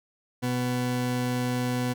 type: tone pair together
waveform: 40% pulse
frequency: 124.3 / 248.6 Hz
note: B2 / B3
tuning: +12 / +12 cents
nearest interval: octave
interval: 1200 cents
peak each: -28 dBFS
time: 0.42-1.94 s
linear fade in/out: 20 ms
effects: none